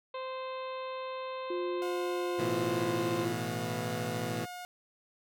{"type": "harmonic tone", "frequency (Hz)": 520, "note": "C5", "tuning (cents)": -11, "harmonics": [1, 2, 3, 4, 5, 6, 7, 8], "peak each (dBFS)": [-38, -40, -54, -53, -50, -56, -53, -57], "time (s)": [0.14, 3.25], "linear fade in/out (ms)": 5}
{"type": "tone with pitch glide", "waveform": "sine", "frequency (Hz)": [354.7, 344.8], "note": ["F4", "F4"], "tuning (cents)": [27, -22], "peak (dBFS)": -32, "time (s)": [1.5, 3.33], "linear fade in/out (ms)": 5, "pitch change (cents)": -49, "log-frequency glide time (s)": [2.17, 3.12]}
{"type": "tone", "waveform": "sawtooth", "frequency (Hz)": 718, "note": "F5", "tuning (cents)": 48, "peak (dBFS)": -37, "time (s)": [1.82, 4.65], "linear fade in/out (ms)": 0}
{"type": "chord", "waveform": "15% pulse", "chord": "A suspended second", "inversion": "none", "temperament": "equal", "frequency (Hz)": [110, 123.47, 164.81], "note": ["A2", "B2", "E3"], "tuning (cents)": [0, 0, 0], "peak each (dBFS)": -31, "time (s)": [2.38, 4.46], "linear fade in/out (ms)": 20}
{"effects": []}